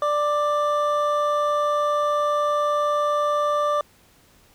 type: tone pair together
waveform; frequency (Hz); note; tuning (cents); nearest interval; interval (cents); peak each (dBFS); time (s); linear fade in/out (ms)
triangle; 590 / 1180; D5 / D6; +8 / +8; octave; 1200; -20; 0.02-3.81; 2
effects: pink hiss -56 dBFS RMS until 4.54 s